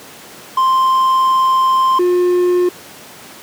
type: tone pair in turn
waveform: triangle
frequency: 1046.5 / 357.2 Hz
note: C6 / F4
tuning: 0 / +39 cents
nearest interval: octave + perfect fifth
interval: 1861 cents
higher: first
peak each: -8 dBFS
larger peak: neither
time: 0.57-1.99 / 1.99-2.69 s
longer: first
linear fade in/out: 5 ms
effects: pink hiss -36 dBFS RMS until 3.42 s + high-pass 200 Hz 12 dB/octave